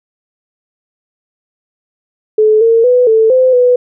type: tone with pitch steps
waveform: sine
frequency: 431.2 / 456.7 / 496.7 / 443.6 / 514 / 495 Hz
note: A4 / A#4 / B4 / A4 / C5 / B4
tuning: -35 / -36 / +10 / +14 / -31 / +4 cents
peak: -5 dBFS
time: 2.38-3.76 s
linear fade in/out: 5 ms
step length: 230 ms
effects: none